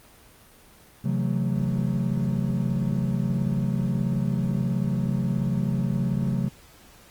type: chord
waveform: triangle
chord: F# half-diminished seventh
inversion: second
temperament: just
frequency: 133.2 / 166.5 / 185 / 222 Hz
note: C3 / E3 / F#3 / A3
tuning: +31 / +18 / 0 / +16 cents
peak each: -24 / -29 / -25 / -28 dBFS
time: 1.04-6.49 s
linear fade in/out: 10 ms
effects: pink hiss -52 dBFS RMS until 7.1 s + Opus 24 kbps